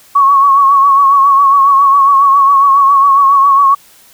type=tone with vibrato; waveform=sine; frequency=1108.7 Hz; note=C#6; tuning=in tune; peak=-4 dBFS; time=0.15-3.75 s; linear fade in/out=10 ms; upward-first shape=triangle; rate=7.3 Hz; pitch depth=56 cents each way; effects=white hiss -43 dBFS RMS until 4.13 s